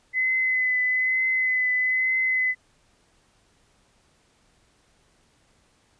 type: tone with vibrato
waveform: sine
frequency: 2026 Hz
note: B6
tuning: 44 cents sharp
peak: -20 dBFS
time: 0.13-2.55 s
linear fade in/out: 50 ms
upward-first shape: triangle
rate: 1.1 Hz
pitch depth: 21 cents each way
effects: pink hiss -63 dBFS RMS until 5.99 s + resampled to 22050 Hz